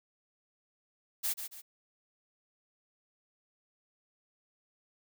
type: noise with echo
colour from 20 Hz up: blue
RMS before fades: -32 dBFS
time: 1.23-1.34 s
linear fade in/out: 20 ms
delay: 140 ms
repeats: 2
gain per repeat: -8 dB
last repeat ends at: 1.62 s
effects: none